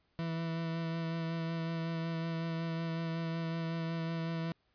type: tone with vibrato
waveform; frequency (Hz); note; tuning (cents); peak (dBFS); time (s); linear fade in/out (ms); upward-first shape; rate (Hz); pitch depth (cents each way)
40% pulse; 164.81; E3; 0; -33; 0.19-4.52; 0; sine; 5.4; 16
effects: pink hiss -75 dBFS RMS until 4.74 s + resampled to 11025 Hz